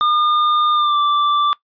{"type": "tone with pitch glide", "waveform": "square", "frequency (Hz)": [1212, 1171.4], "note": ["D#6", "D6"], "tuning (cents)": [-46, -5], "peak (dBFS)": -14, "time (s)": [0.01, 1.53], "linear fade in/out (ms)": 0, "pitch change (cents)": -59, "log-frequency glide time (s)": [0.73, 0.98], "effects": ["noise-tail reverb RT60 0.1 s tail -19 dB re dry", "resampled to 11025 Hz"]}